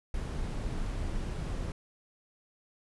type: noise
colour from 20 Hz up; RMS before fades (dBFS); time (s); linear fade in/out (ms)
brown; -34; 0.14-1.72; 2
effects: resampled to 24000 Hz